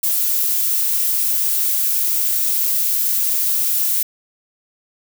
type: noise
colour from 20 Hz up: violet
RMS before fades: -18 dBFS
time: 0.03-4.03 s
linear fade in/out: 5 ms
effects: none